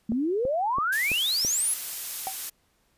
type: exponential sweep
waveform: sine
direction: up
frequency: 214 to 11300 Hz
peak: -23 dBFS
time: 0.09-1.74 s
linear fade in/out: 5 ms
type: click train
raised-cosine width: 2 ms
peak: -21 dBFS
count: 5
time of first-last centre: 0.12-1.449 s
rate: 3.01 Hz
type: noise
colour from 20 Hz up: blue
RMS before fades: -32 dBFS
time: 0.92-2.5 s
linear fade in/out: 10 ms
type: tone with exponential decay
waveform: triangle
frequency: 768 Hz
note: G5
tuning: 36 cents flat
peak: -23 dBFS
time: 2.27-2.36 s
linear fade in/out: 0 ms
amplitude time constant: 19 ms
effects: pink hiss -68 dBFS RMS until 2.97 s + resampled to 32000 Hz